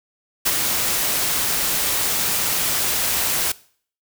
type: noise with ADSR envelope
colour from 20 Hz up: white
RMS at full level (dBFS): -17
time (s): 0.45-3.52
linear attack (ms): 17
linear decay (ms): 39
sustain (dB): -4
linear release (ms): 5
effects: noise-tail reverb RT60 0.5 s tail -20 dB re dry